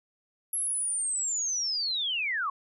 sine linear sweep, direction down, 11290 to 1046.5 Hz, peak -27 dBFS, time 0.53-2.5 s, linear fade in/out 5 ms, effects none

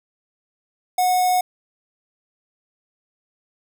square tone with notch filter, 731 Hz, F#5, 21 cents flat, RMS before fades -18 dBFS, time 0.98-1.41 s, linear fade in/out 5 ms, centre 2800 Hz, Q 0.83, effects none

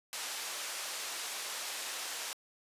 white band-pass noise, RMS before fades -40 dBFS, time 0.13-2.33 s, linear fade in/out 0 ms, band 530 to 7900 Hz, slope 12 dB/octave, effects resampled to 32000 Hz

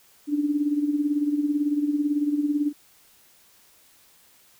sine tone with tremolo, 293 Hz, D4, 4 cents flat, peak -18 dBFS, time 0.27-2.73 s, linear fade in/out 50 ms, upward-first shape sine, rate 18 Hz, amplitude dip 65%, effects white hiss -57 dBFS RMS until 4.59 s

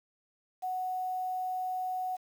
sine tone with quantisation, 740 Hz, F#5, in tune, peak -31 dBFS, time 0.62-2.17 s, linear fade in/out 20 ms, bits 9, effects none

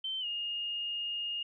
sine tone with pitch glide, 3099 to 2842 Hz, G7 to F7, -21 to +30 cents, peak -33 dBFS, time 0.04-1.43 s, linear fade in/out 5 ms, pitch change -149 cents, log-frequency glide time 0.2-0.26 s, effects none

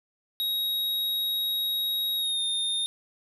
square tone with pitch glide, 3793 to 3653 Hz, A#7 to A#7, +29 to -36 cents, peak -26 dBFS, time 0.4-2.86 s, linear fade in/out 0 ms, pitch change -65 cents, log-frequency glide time 2.16-2.42 s, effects none

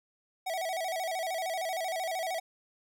square tone with vibrato, 700 Hz, F5, 4 cents sharp, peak -32 dBFS, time 0.46-2.4 s, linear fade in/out 10 ms, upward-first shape square, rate 13 Hz, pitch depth 120 cents each way, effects none

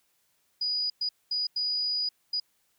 sine tone bursts at uneven times, 4922 Hz, D#8, 20 cents flat, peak -26 dBFS, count 5, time 0.61-0.9 / 1.01-1.09 / 1.31-1.47 / 1.56-2.09 / 2.33-2.4 s, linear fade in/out 5 ms, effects white hiss -71 dBFS RMS until 2.78 s

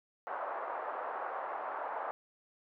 pink band-pass noise, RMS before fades -39 dBFS, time 0.27-2.11 s, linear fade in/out 0 ms, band 580 to 1300 Hz, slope 24 dB/octave, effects none

